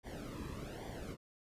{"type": "noise with flanger", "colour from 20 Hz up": "brown", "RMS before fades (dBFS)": -45, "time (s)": [0.03, 1.17], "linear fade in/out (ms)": 50, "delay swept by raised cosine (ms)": [0.75, 1.39], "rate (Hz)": 1.2, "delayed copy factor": -0.8, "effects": ["resampled to 32000 Hz"]}